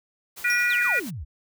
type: noise with tremolo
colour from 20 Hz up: white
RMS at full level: -39 dBFS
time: 0.36-1.11 s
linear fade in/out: 20 ms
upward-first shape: sine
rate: 8.6 Hz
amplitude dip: 30%
type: harmonic tone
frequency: 484.1 Hz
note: B4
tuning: 35 cents flat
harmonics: 3 / 4 / 5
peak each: -24 / -24 / -24 dBFS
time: 0.44-1 s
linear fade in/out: 10 ms
type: tone with exponential decay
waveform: 40% pulse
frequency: 5588 Hz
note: F8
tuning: in tune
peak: -25 dBFS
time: 0.5-0.88 s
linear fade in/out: 1 ms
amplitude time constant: 81 ms
type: exponential sweep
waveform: sine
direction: down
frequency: 4540 to 58.9 Hz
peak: -31 dBFS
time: 0.69-1.25 s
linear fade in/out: 20 ms
effects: none